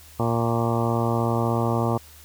harmonic tone with a mistuned harmonic, 116.54 Hz, A#2, in tune, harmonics 1 / 2 / 3 / 4 / 5 / 6 / 7 / 8 / 9 / 10, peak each -24 / -27 / -29 / -30 / -31 / -32 / -32 / -33 / -34 / -34 dBFS, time 0.19-1.98 s, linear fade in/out 10 ms, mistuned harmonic 9, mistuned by +41 cents, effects added 76 Hz sine -49 dBFS peak until 2.24 s + white hiss -49 dBFS RMS until 2.24 s

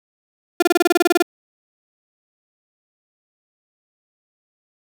35% pulse tone bursts, 349.2 Hz, F4, in tune, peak -9 dBFS, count 13, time 0.6-1.224 s, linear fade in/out 5 ms, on 24 ms, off 26 ms, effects none

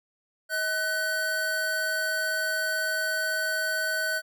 square tone pair together, 634.3 / 1503 Hz, D#5 / F#6, +33 / +27 cents, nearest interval octave + minor third, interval 1494 cents, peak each -34 / -27 dBFS, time 0.49-4.22 s, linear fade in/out 50 ms, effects none

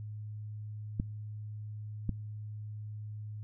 clicks, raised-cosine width 5 ms, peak -18 dBFS, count 2, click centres 0.999 / 2.093 s, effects noise-tail reverb RT60 0.8 s tail -25 dB re dry + added 106 Hz sine -39 dBFS peak until 3.43 s

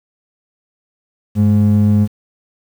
triangle ring-modulated tone, 155.56 Hz, D#3, in tune, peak -3 dBFS, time 1.35-2.08 s, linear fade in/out 50 ms, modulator 54.3 Hz, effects tanh soft clip ceiling -1 dBFS + 7-bit

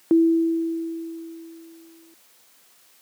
sine tone with exponential decay, 329.6 Hz, E4, in tune, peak -11 dBFS, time 0.11-2.14 s, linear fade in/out 0 ms, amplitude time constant 440 ms, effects white hiss -56 dBFS RMS until 3.01 s + high-pass 200 Hz 12 dB/octave

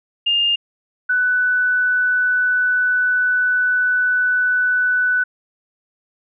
sine tone pair in turn, 2817 / 1492.3 Hz, F7 / F#6, +14 / +14 cents, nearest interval major seventh, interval 1100 cents, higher first, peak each -14 dBFS, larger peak neither, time 0.26-0.56 / 1.09-5.24 s, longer second, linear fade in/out 10 ms, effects none

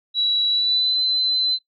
sine tone with pitch glide, 3911 to 4047 Hz, B7 to B7, -18 to +42 cents, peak -17 dBFS, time 0.14-1.59 s, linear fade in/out 50 ms, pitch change +60 cents, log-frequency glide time 0.49-0.98 s, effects noise-tail reverb RT60 0.1 s tail -17 dB re dry

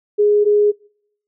sine tone pair in turn, 415.3 / 415.3 Hz, G#4 / G#4, 0 / 0 cents, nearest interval unison, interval 0 cents, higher neither, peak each -10 dBFS, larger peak neither, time 0.18-0.45 / 0.45-0.72 s, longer neither, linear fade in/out 20 ms, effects noise-tail reverb RT60 0.7 s tail -26 dB re dry

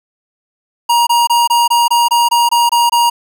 square tone bursts, 946 Hz, A#5, 25 cents sharp, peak -9 dBFS, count 11, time 0.89-3.1 s, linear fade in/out 10 ms, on 180 ms, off 23 ms, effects none

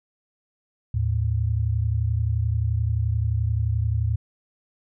sine tone pair together, 78.5 / 110 Hz, D#2 / A2, +16 / 0 cents, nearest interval tritone, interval 584 cents, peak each -24 / -22 dBFS, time 0.94-4.16 s, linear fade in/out 5 ms, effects none

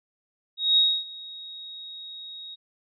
sine tone with ADSR envelope, 3771 Hz, A#7, 19 cents sharp, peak -15 dBFS, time 0.57-2.56 s, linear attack 200 ms, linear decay 270 ms, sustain -22 dB, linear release 24 ms, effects none

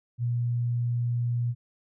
sine tone, 120 Hz, B2, 49 cents flat, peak -24 dBFS, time 0.18-1.55 s, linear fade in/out 50 ms, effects none

